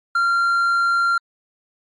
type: tone with hard clipping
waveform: sine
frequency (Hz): 1382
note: F6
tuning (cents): -19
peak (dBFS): -16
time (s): 0.15-1.18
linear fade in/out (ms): 5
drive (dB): 3
effects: MP3 48 kbps